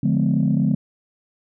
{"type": "chord", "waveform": "sine", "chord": "D diminished seventh", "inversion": "none", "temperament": "just", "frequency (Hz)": [146.83, 176.2, 211.4, 253.7], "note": ["D3", "F3", "Ab3", "Cb4"], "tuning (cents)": [0, 16, 31, 47], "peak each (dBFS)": [-20, -21, -20, -22], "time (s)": [0.03, 0.75], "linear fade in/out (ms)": 5, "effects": ["tanh soft clip ceiling -9 dBFS"]}